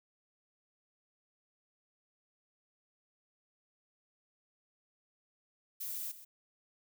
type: noise with echo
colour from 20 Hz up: violet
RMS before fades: -40 dBFS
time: 5.8-6.12 s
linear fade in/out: 10 ms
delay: 130 ms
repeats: 1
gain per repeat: -13 dB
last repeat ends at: 6.25 s
effects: none